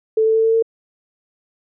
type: tone with pitch steps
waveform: sine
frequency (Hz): 440 / 443.1 / 446.1 / 449.2 / 452.4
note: A4 / A4 / A4 / A4 / A4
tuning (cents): 0 / +12 / +24 / +36 / +48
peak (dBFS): -12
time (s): 0.17-0.625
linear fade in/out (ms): 5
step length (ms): 91
effects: none